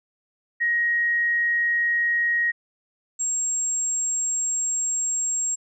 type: tone pair in turn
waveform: sine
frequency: 1885 / 7540 Hz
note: A#6 / A#8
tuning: +19 / +19 cents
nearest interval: 2 octaves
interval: 2400 cents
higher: second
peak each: -19 / -22 dBFS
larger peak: first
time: 0.6-2.52 / 3.19-5.56 s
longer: second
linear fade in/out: 20 ms
effects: none